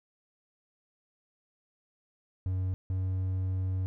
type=tone pair in turn; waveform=triangle; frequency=93 / 93.51 Hz; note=F#2 / F#2; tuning=+9 / +19 cents; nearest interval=unison; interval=10 cents; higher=second; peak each=-26 dBFS; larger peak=neither; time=2.46-2.74 / 2.9-3.86 s; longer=second; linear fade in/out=0 ms; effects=none